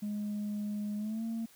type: tone with pitch glide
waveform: sine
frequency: 208 to 226.8 Hz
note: G#3 to A#3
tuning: +3 to -47 cents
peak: -31 dBFS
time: 0.02-1.46 s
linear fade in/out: 10 ms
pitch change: +150 cents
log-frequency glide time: 0.97-1.24 s
effects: tanh soft clip ceiling -31 dBFS + white hiss -60 dBFS RMS until 1.55 s